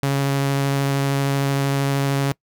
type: tone with vibrato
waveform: sawtooth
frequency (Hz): 138.59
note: C#3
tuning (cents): 0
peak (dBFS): -14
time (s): 0.03-2.32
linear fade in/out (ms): 0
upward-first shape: sine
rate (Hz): 13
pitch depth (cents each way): 9
effects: noise-tail reverb RT60 0.1 s tail -24 dB re dry